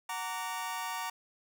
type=chord; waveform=sawtooth; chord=Gb augmented; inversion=none; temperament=just; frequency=740 / 925 / 1156.2 Hz; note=Gb5 / Bb5 / D6; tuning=0 / -14 / -27 cents; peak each=-38 / -33 / -37 dBFS; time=0.09-1.1 s; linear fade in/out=5 ms; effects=none